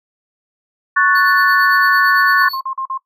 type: chord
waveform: sine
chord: F# minor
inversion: second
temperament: equal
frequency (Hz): 1108.7 / 1480 / 1760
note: C#6 / F#6 / A6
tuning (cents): 0 / 0 / 0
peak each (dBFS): -14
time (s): 0.96-2.49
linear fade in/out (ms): 10
type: tone with tremolo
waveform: square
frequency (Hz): 4435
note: C#8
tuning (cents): 0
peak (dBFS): -24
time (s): 1.15-2.6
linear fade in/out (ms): 5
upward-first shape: sine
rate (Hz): 8.9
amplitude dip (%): 70
type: tone bursts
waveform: sine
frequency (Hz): 1062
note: C6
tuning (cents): +25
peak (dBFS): -19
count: 5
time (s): 2.41-2.977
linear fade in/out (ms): 5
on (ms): 79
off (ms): 43
effects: noise-tail reverb RT60 0.1 s tail -20 dB re dry